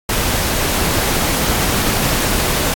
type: noise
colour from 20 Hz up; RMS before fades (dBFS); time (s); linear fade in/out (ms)
pink; -17; 0.09-2.74; 2
effects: AAC 64 kbps